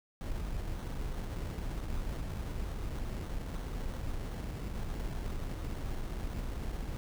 brown noise with sample-and-hold, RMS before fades -37 dBFS, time 0.21-6.97 s, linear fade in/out 0 ms, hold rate 2450 Hz, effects none

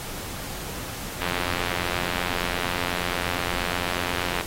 click train, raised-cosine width 0.3 ms, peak -10 dBFS, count 283, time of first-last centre 1.22-4.41 s, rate 88.4 Hz, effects pink hiss -35 dBFS RMS until 4.46 s + AAC 48 kbps

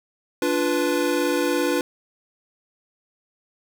square chord, B diminished, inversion first, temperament equal with one note detuned, 291.6 / 349.2 / 493.9 Hz, D4 / F4 / B4, -12 / 0 / 0 cents, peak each -25 dBFS, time 0.42-1.81 s, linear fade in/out 2 ms, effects none

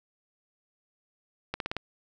accelerating click train, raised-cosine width 0.3 ms, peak -15 dBFS, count 5, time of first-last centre 1.54-1.767 s, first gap 62 ms, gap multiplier 0.94, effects none

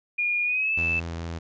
sine tone with pitch glide, 2429 to 2634 Hz, D#7 to E7, -42 to -2 cents, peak -22 dBFS, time 0.18-1 s, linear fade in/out 10 ms, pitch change +140 cents, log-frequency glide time 0.44-0.74 s
sawtooth tone with vibrato, 83.6 Hz, E2, 25 cents sharp, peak -27 dBFS, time 0.77-1.39 s, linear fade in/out 10 ms, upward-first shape triangle, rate 4.6 Hz, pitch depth 13 cents each way
effects resampled to 16000 Hz

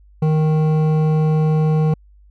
sine tone with hard clipping, 155.56 Hz, D#3, in tune, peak -15 dBFS, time 0.22-1.94 s, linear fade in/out 5 ms, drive 11 dB, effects added 50 Hz sine -45 dBFS peak until 2.3 s

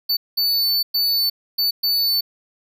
square tone bursts at uneven times, 4499 Hz, C#8, 25 cents sharp, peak -17 dBFS, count 5, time 0.09-0.17 / 0.37-0.83 / 0.94-1.3 / 1.58-1.71 / 1.83-2.21 s, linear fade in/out 10 ms, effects none

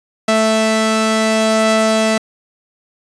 sawtooth tone pair together, 220 / 659.3 Hz, A3 / E5, 0 / 0 cents, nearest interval octave + perfect fifth, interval 1900 cents, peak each -11 dBFS, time 0.28-2.18 s, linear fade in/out 5 ms, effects resampled to 22050 Hz

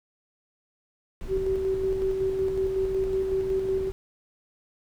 brown noise, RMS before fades -37 dBFS, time 1.21-3.92 s, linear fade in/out 0 ms
sine tone with tremolo, 382.4 Hz, G4, 43 cents flat, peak -22 dBFS, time 1.28-3.92 s, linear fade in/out 50 ms, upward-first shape square, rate 5.4 Hz, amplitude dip 35%
effects none

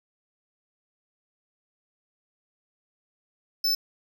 square tone, 5274 Hz, E8, in tune, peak -22 dBFS, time 3.64-3.75 s, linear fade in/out 5 ms, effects none

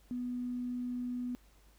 triangle tone with tanh clipping, 246.6 Hz, B3, 2 cents flat, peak -34 dBFS, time 0.11-1.35 s, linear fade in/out 0 ms, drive 3 dB, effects added 50 Hz sine -61 dBFS peak until 1.78 s + pink hiss -67 dBFS RMS until 1.78 s

